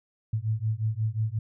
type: beating tone pair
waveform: sine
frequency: 107.1 / 112.7 Hz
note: A2 / A2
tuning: -46 / +42 cents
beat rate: 5.6 Hz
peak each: -28 dBFS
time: 0.33-1.39 s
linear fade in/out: 5 ms
effects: none